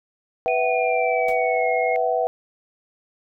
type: chord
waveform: sine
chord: B suspended fourth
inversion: none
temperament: equal with one note detuned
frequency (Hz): 493.9 / 659.3 / 756.4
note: B4 / E5 / F#5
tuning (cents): 0 / 0 / +38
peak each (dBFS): -23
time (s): 0.46-2.27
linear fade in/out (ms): 0
type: tone with pitch glide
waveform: sine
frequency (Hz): 2464 to 2157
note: D#7 to C#7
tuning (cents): -17 to -48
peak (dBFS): -26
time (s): 0.48-1.96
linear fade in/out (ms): 0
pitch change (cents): -231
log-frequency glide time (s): 0.64-1.68
type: noise with exponential decay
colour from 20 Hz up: pink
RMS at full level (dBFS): -35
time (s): 1.28-1.4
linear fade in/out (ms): 5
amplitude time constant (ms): 26
effects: none